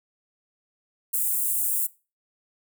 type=high-pass noise; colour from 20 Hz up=white; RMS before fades=-25 dBFS; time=1.13-1.87 s; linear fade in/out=10 ms; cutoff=8000 Hz; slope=48 dB/octave; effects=noise-tail reverb RT60 0.3 s tail -20 dB re dry